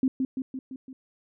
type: tone with echo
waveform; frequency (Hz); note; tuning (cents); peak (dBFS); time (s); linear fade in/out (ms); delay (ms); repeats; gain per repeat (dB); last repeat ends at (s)
sine; 261.6; C4; 0; -19; 0.03-0.08; 2; 170; 5; -4; 0.93
effects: none